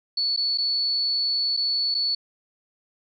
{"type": "tone with dropouts", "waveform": "sine", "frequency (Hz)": 4435, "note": "C#8", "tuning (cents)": 0, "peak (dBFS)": -21, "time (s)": [0.17, 2.15], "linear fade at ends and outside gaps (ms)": 5, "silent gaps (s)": [[0.364, 0.373], [0.576, 0.582], [1.567, 1.572], [1.944, 1.948]], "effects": []}